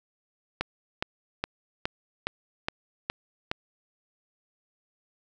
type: click train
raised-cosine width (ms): 0.3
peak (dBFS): -11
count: 8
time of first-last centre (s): 0.61-3.515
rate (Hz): 2.41
effects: none